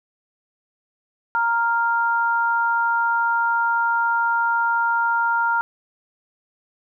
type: tone pair together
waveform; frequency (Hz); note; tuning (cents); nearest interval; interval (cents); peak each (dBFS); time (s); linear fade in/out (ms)
sine; 931 / 1396.9; A#5 / F6; -2 / 0; perfect fifth; 702; -20; 1.35-5.61; 0
effects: none